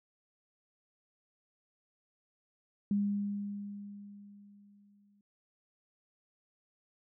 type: tone with exponential decay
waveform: sine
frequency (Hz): 202.8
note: G#3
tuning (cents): -41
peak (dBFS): -26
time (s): 2.91-5.21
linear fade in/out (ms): 2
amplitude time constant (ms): 500
effects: none